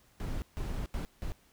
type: noise bursts at uneven times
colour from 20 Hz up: brown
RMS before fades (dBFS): -35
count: 4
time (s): 0.2-0.42 / 0.57-0.86 / 0.94-1.05 / 1.22-1.32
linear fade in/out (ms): 0
effects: pink hiss -65 dBFS RMS until 1.52 s